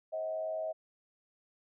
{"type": "tone with frequency modulation", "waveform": "sine", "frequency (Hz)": 637, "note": "D#5", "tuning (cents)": 41, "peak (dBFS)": -33, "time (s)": [0.12, 0.73], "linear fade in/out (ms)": 20, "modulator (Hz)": 101, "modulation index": 0.5, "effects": []}